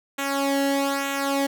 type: tone with flanger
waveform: sawtooth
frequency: 277.2 Hz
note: C#4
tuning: in tune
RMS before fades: -24 dBFS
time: 0.18-1.47 s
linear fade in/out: 10 ms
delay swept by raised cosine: 0.2 to 0.85 ms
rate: 1.1 Hz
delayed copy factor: -0.75
effects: none